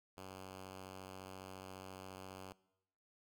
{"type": "tone", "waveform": "5% pulse", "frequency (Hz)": 94.5, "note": "F#2", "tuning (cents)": 37, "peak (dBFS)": -38, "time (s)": [0.17, 2.53], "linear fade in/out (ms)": 5, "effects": ["noise-tail reverb RT60 0.9 s tail -22 dB re dry"]}